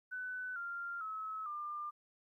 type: tone with pitch steps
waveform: sine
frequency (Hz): 1500 / 1391.5 / 1290.8 / 1197.4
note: F#6 / F6 / E6 / D6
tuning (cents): +23 / -7 / -37 / +33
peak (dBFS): -39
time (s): 0.11-1.91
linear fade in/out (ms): 20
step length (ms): 450
effects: 13-bit